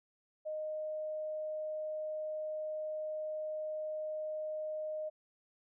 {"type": "tone", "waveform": "sine", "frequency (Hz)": 618, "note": "D#5", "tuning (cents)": -12, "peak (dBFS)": -36, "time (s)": [0.45, 5.1], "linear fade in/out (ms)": 20, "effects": []}